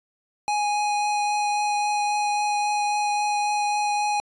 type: tone with vibrato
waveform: square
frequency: 830.6 Hz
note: G#5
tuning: in tune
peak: -22 dBFS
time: 0.48-4.2 s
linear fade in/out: 0 ms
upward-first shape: triangle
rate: 3.7 Hz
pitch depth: 10 cents each way
effects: resampled to 22050 Hz